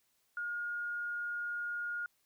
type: tone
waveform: sine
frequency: 1427 Hz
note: F6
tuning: 37 cents sharp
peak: -35 dBFS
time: 0.37-2.06 s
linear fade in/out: 2 ms
effects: white hiss -75 dBFS RMS until 2.25 s